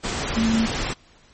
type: tone in noise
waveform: sine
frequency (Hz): 225.2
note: A3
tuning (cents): +40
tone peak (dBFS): -17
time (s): 0.36-0.67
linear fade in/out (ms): 20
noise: pink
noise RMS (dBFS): -26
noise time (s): 0.03-0.94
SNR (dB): +6
effects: pink hiss -54 dBFS RMS until 1.33 s + MP3 32 kbps